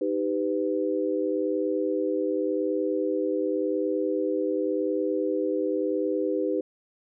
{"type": "chord", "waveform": "sine", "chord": "Eb augmented", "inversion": "none", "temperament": "equal with one note detuned", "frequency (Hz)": [311.1, 392, 501.6], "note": ["Eb4", "G4", "B4"], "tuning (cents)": [0, 0, 27], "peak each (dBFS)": -28, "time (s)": [0.01, 6.61], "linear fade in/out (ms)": 5, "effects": []}